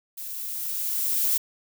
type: noise with level ramp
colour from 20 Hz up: violet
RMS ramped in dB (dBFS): -36 to -22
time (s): 0.17-1.38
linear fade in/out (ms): 10
effects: none